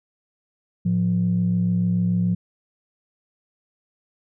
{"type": "tone pair together", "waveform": "sine", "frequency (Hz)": [110.22, 177.1], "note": ["A2", "F3"], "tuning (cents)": [3, 24], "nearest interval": "minor sixth", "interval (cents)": 821, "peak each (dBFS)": [-23, -18], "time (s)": [0.85, 2.35], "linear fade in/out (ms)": 10, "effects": ["tanh soft clip ceiling -12 dBFS"]}